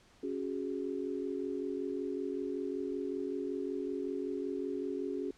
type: chord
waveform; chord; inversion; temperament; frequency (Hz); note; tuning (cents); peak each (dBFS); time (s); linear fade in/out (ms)
sine; C# suspended fourth; none; equal; 277.2 / 370 / 415.3; C#4 / F#4 / G#4; 0 / 0 / 0; -38 / -38 / -39; 0.23-5.31; 5
effects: pink hiss -63 dBFS RMS until 5.37 s + low-pass 7000 Hz 12 dB/octave